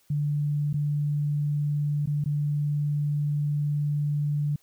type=tone with dropouts; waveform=sine; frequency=146.83 Hz; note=D3; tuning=in tune; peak=-23 dBFS; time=0.1-4.56 s; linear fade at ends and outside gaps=5 ms; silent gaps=0.73-0.74 / 2.059-2.072 / 2.241-2.258 s; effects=white hiss -64 dBFS RMS until 4.62 s